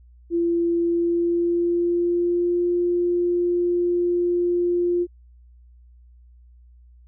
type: tone with pitch glide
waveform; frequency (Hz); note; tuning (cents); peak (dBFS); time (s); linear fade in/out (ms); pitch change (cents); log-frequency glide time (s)
sine; 340.6 to 350.6; F4 to F4; -43 to +7; -18; 0.3-5.07; 50; +50; 0.81-2.66
effects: added 60 Hz sine -47 dBFS peak until 7.07 s